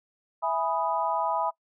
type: chord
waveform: sine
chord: E major seventh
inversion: none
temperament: equal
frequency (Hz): 659.3 / 830.6 / 987.8 / 1244.5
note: E5 / G#5 / B5 / D#6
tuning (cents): 0 / 0 / 0 / 0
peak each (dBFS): -30 / -30 / -28 / -34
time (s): 0.42-1.51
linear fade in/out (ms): 20
effects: noise-tail reverb RT60 0.1 s tail -22 dB re dry